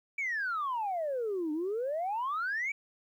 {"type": "exponential two-way sweep", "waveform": "sine", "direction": "down then up", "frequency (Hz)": [2328, 296, 2328], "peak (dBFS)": -29, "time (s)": [0.18, 2.72], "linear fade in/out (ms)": 5, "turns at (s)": 1.52, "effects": ["tanh soft clip ceiling -27 dBFS", "11-bit"]}